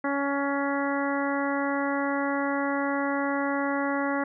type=harmonic tone; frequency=280.2 Hz; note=C#4; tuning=19 cents sharp; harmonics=1 / 2 / 3 / 4 / 5 / 6 / 7; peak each=-28 / -31 / -33 / -34 / -35 / -36 / -36 dBFS; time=0.04-4.24 s; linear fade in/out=5 ms; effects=none